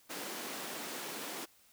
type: high-pass noise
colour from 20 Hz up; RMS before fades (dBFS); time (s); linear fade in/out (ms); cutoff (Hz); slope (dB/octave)
pink; -42; 0.09-1.46; 20; 230; 24
effects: white hiss -65 dBFS RMS until 1.72 s